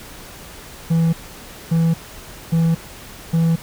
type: tone bursts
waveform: triangle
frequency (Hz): 164.81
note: E3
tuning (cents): 0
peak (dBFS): -11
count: 4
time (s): 0.9-3.56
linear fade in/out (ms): 10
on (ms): 230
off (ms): 580
effects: pink hiss -38 dBFS RMS until 3.62 s